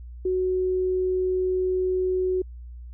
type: tone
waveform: sine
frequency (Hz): 370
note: F#4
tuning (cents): 0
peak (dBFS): -21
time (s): 0.25-2.42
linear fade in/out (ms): 5
effects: added 60 Hz sine -37 dBFS peak until 2.93 s